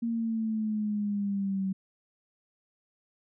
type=exponential sweep; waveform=sine; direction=down; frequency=233.1 to 190 Hz; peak=-27 dBFS; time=0.02-1.73 s; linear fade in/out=10 ms; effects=none